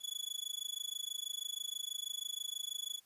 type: tone with amplitude modulation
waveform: sawtooth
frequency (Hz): 3411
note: G#7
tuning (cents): +46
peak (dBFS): -32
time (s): 0-3.01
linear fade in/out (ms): 50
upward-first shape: sine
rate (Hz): 26.2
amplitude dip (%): 100
effects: white hiss -69 dBFS RMS until 3.05 s + resampled to 32000 Hz